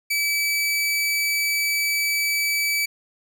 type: tone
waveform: sawtooth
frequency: 2300 Hz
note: D7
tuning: 37 cents flat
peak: -17 dBFS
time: 0.1-2.86 s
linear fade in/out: 10 ms
effects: none